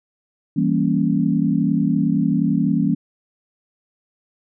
sine chord, E diminished seventh, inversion none, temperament equal, 164.81 / 196 / 233.1 / 277.2 Hz, E3 / G3 / Bb3 / Db4, 0 / 0 / 0 / 0 cents, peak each -21 dBFS, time 0.56-2.95 s, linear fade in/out 10 ms, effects none

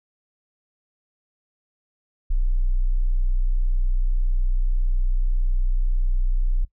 sine tone, 30.87 Hz, B0, in tune, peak -17 dBFS, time 2.3-6.65 s, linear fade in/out 10 ms, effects noise-tail reverb RT60 0.1 s tail -18 dB re dry

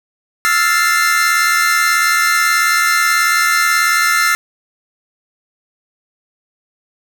45% pulse chord, F major seventh, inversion third, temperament equal, 1318.5 / 1396.9 / 1760 / 2093 Hz, E6 / F6 / A6 / C7, 0 / 0 / 0 / 0 cents, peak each -17 dBFS, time 0.45-4.35 s, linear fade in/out 0 ms, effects none

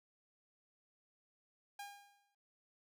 sawtooth tone with exponential decay, 809 Hz, G#5, 46 cents flat, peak -40 dBFS, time 1.79-2.35 s, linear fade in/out 5 ms, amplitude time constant 120 ms, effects none

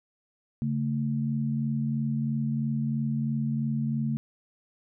sine tone pair together, 140.38 / 223.4 Hz, C#3 / A3, +22 / +27 cents, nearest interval minor sixth, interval 805 cents, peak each -28 dBFS, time 0.62-4.17 s, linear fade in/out 0 ms, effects none

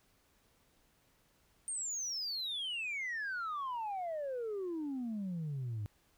sine exponential sweep, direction down, 8900 to 99.9 Hz, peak -34 dBFS, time 1.68-5.86 s, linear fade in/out 0 ms, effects tanh soft clip ceiling -34 dBFS + pink hiss -71 dBFS RMS until 6.17 s

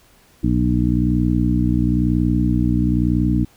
harmonic tone with a mistuned harmonic, 61 Hz, B1, 21 cents flat, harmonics 1 / 2 / 3 / 4 / 5, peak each -21 / -21 / -21 / -21 / -21 dBFS, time 0.43-3.45 s, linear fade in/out 10 ms, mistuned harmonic 1, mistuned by +63 cents, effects pink hiss -53 dBFS RMS until 3.56 s

